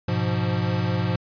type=chord; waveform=square; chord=F diminished; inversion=first; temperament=equal; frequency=103.83 / 123.47 / 174.61 Hz; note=Ab2 / Cb3 / F3; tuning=0 / 0 / 0 cents; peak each=-26 / -27 / -27 dBFS; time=0.08-1.16 s; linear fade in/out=5 ms; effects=resampled to 11025 Hz